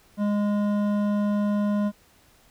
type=tone with hard clipping; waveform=sine; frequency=206.1 Hz; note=G#3; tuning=13 cents flat; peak=-23 dBFS; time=0.17-1.92 s; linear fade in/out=50 ms; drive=11 dB; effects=pink hiss -58 dBFS RMS until 2.5 s